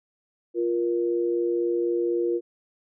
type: tone pair together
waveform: sine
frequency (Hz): 349 / 473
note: F4 / A#4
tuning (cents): -1 / +25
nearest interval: perfect fourth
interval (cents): 526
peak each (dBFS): -23 / -27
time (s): 0.54-2.41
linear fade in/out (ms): 50
effects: none